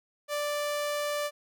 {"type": "tone", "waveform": "sawtooth", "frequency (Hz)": 587.3, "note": "D5", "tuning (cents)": 0, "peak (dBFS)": -25, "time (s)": [0.28, 1.31], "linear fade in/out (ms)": 50, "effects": []}